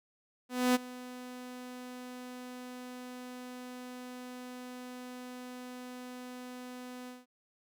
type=tone with ADSR envelope; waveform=sawtooth; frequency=250 Hz; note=B3; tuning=21 cents sharp; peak=-19 dBFS; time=0.49-7.26 s; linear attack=260 ms; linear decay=23 ms; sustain=-20 dB; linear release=180 ms; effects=none